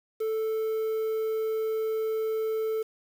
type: tone with quantisation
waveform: triangle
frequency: 440 Hz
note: A4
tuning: in tune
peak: -24 dBFS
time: 0.2-2.83 s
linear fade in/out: 10 ms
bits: 8
effects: none